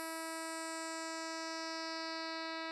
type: tone with low-pass filter sweep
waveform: 10% pulse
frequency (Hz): 324.5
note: E4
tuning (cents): -27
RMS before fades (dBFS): -42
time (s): 0-2.71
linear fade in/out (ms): 0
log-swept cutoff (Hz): 11000 to 3700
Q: 3
effects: none